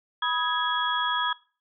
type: tone cluster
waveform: sine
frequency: 981 / 1264 / 1660 / 3327 Hz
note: B5 / D#6 / G#6 / G#7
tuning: -12 / +27 / -1 / +2 cents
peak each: -29 dBFS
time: 0.22-1.33 s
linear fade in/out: 5 ms
effects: noise-tail reverb RT60 0.4 s tail -21 dB re dry